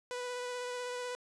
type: tone with vibrato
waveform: sawtooth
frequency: 493.9 Hz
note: B4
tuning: in tune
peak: -33 dBFS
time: 0.11-1.15 s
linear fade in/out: 0 ms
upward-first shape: sine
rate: 16 Hz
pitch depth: 13 cents each way
effects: resampled to 22050 Hz + 10-bit